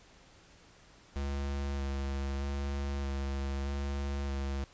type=tone with vibrato; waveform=square; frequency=69.3 Hz; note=C#2; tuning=in tune; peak=-33 dBFS; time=1.16-4.64 s; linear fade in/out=0 ms; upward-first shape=square; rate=0.8 Hz; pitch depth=15 cents each way; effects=pink hiss -59 dBFS RMS until 4.73 s + resampled to 16000 Hz